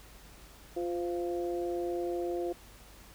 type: tone cluster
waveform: sine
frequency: 349.8 / 516 / 694 Hz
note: F4 / C5 / F5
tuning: +3 / -24 / -11 cents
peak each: -32 / -38 / -40 dBFS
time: 0.76-2.53 s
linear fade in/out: 10 ms
effects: added 50 Hz sine -55 dBFS peak until 3.14 s + pink hiss -55 dBFS RMS until 3.14 s